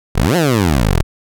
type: exponential two-way sweep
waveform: 15% pulse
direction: up then down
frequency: 34.65 to 185 to 34.65 Hz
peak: -5 dBFS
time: 0.15-1.03 s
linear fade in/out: 10 ms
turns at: 0.36 s
effects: none